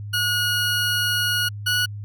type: tone pair in turn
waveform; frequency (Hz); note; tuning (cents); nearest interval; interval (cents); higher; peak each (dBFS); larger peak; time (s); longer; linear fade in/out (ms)
20% pulse; 1448 / 1464.8; F#6 / F#6; -38 / -18; unison; 20; second; -15 / -14; second; 0.13-1.49 / 1.66-1.86; first; 10
effects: added 103 Hz sine -30 dBFS peak until 2.04 s